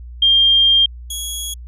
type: tone pair in turn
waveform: sine / 15% pulse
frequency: 3200 / 3333 Hz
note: G7 / G#7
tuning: +35 / +5 cents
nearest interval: minor second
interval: 70 cents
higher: second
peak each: -9 / -16 dBFS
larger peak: first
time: 0.22-0.86 / 1.1-1.54 s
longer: first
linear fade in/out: 5 ms
effects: added 60 Hz sine -31 dBFS peak until 1.67 s + resampled to 32000 Hz